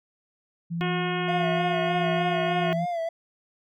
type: tone with tremolo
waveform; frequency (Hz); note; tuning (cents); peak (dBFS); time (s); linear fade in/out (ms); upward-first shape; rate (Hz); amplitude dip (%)
sine; 168.7; E3; +40; -26; 0.7-2.86; 20; sine; 1.6; 35
type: harmonic tone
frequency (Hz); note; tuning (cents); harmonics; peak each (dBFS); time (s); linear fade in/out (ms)
360.9; F#4; -43; 1 / 2 / 3 / 4 / 5 / 6 / 7 / 8 / 9; -30 / -33 / -35 / -36 / -37 / -38 / -38 / -39 / -40; 0.81-2.73; 0
type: tone with vibrato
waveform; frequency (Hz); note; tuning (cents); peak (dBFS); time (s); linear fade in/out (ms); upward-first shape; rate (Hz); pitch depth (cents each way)
triangle; 682; F5; -41; -24; 1.28-3.09; 5; sine; 3.3; 68
effects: none